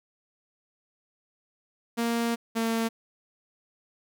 sawtooth tone pair in turn, 233.1 / 227.1 Hz, A#3 / A#3, 0 / -45 cents, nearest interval unison, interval 45 cents, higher first, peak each -21 dBFS, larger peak neither, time 1.97-2.36 / 2.55-2.89 s, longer first, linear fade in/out 20 ms, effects none

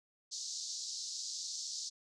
white band-pass noise, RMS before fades -42 dBFS, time 0.31-1.9 s, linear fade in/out 20 ms, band 4100 to 6900 Hz, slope 48 dB/octave, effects none

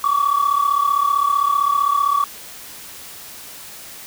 sine tone pair together, 1122 / 1157.5 Hz, C#6 / D6, +21 / -25 cents, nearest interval minor second, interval 54 cents, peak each -16 dBFS, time 0.04-2.24 s, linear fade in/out 2 ms, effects tanh soft clip ceiling -10 dBFS + white hiss -37 dBFS RMS until 4.06 s

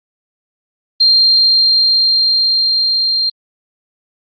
sine tone with level ramp, 4186 Hz, C8, in tune, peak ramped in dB -6 to -12 dBFS, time 1-3.3 s, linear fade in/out 10 ms, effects Opus 24 kbps

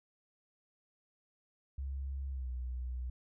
sine tone with pitch glide, 67.9 to 62.26 Hz, C#2 to B1, -35 to +15 cents, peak -36 dBFS, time 1.78-3.1 s, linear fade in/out 5 ms, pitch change -150 cents, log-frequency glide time 2.29-2.5 s, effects none

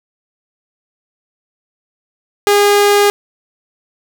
sawtooth tone, 408.4 Hz, G#4, 29 cents flat, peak -4 dBFS, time 2.47-3.1 s, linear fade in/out 0 ms, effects none

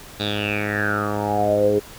10% pulse tone with low-pass filter sweep, 103.83 Hz, G#2, in tune, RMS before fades -21 dBFS, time 0.19-1.8 s, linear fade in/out 20 ms, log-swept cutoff 4000 to 420 Hz, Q 9.5, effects pink hiss -41 dBFS RMS until 1.98 s

